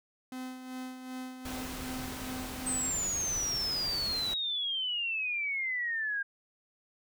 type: tone with tremolo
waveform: 45% pulse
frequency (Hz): 256.3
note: C4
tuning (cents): -36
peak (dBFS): -37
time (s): 0.32-2.9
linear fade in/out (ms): 2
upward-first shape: sine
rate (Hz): 2.6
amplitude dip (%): 55
type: noise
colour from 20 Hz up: pink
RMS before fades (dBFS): -41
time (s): 1.45-4.34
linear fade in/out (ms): 5
type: exponential sweep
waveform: sine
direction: down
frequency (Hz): 8300 to 1601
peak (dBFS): -30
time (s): 2.66-6.23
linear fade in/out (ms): 10
effects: none